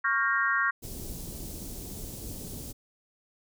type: chord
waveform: sine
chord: G half-diminished seventh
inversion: second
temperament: equal with one note detuned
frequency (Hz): 1108.7 / 1396.9 / 1600 / 1864.7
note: Db6 / F6 / G6 / Bb6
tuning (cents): 0 / 0 / +35 / 0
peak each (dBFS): -29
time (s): 0.04-0.71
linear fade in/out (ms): 10
type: band-stop noise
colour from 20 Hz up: pink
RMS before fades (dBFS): -39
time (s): 0.82-2.73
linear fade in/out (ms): 20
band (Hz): 380 to 6500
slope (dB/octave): 12
effects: none